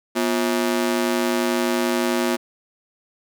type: ring-modulated tone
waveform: sawtooth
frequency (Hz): 297.8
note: D4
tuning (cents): +24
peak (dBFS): -12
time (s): 0.15-2.37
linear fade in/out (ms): 20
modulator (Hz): 55.7
effects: none